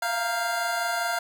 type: tone cluster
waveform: square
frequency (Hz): 673 / 698 / 934 / 1394 / 1594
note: E5 / F5 / A#5 / F6 / G6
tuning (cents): +36 / -1 / +3 / -4 / +28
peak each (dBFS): -37 / -30 / -34 / -31 / -34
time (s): 0.02-1.19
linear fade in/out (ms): 5
effects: none